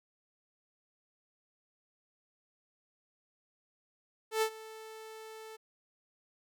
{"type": "tone with ADSR envelope", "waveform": "sawtooth", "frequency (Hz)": 440, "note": "A4", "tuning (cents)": 0, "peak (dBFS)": -22, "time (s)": [4.31, 5.57], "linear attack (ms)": 110, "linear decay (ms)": 76, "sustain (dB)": -20, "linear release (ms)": 17, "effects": []}